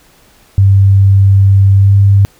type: tone with pitch glide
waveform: sine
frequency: 98 to 99.37 Hz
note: G2 to G2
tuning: 0 to +24 cents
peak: -3 dBFS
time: 0.58-2.25 s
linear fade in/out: 0 ms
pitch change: +24 cents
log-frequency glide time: 1.77-1.93 s
effects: pink hiss -46 dBFS RMS until 2.39 s